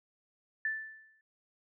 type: tone with exponential decay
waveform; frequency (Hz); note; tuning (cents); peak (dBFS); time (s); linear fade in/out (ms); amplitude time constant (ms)
sine; 1760; A6; 0; -28; 0.65-1.21; 2; 120
effects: none